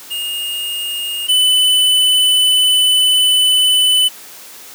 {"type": "tone pair in turn", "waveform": "square", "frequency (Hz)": [2841, 3006], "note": ["F7", "F#7"], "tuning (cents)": [29, 27], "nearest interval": "minor second", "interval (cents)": 98, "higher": "second", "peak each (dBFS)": [-20, -10], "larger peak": "second", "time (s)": [[0.1, 1.28], [1.28, 4.09]], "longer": "second", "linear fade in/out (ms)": 20, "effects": ["white hiss -36 dBFS RMS until 4.74 s", "high-pass 200 Hz 12 dB/octave"]}